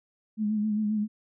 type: tone with vibrato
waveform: sine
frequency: 212.5 Hz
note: G#3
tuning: 40 cents sharp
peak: -24 dBFS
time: 0.37-1.08 s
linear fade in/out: 50 ms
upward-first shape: sine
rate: 7.5 Hz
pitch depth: 41 cents each way
effects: none